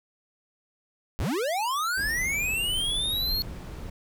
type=linear sweep; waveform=square; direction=up; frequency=30.87 to 4352 Hz; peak=-26 dBFS; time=1.19-3.42 s; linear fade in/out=0 ms
type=noise; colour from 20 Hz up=brown; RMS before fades=-36 dBFS; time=1.97-3.9 s; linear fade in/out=5 ms
effects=none